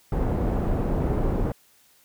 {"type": "low-pass noise", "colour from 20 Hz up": "pink", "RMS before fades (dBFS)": -24, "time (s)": [0.12, 1.52], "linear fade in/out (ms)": 2, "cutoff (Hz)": 590, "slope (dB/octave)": 12, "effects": ["white hiss -59 dBFS RMS until 2.04 s"]}